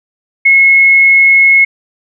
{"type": "tone", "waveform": "sine", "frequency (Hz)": 2176, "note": "C#7", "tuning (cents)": -33, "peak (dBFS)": -3, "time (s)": [0.45, 1.65], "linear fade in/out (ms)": 10, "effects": []}